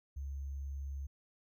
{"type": "tone with sample-and-hold", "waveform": "sine", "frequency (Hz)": 69.3, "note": "C#2", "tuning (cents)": 0, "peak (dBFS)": -38, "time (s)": [0.16, 1.07], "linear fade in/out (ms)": 10, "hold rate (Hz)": 6300, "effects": []}